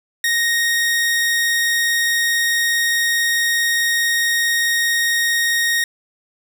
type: tone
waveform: sawtooth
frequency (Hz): 1864.7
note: A#6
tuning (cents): 0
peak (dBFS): -12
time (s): 0.24-5.84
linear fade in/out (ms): 2
effects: none